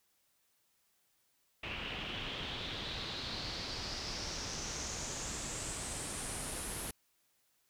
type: noise with low-pass filter sweep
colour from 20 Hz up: pink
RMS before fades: -41 dBFS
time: 1.63-6.91 s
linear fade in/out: 5 ms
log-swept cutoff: 2700 to 11000 Hz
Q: 4.6
effects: white hiss -75 dBFS RMS until 7.69 s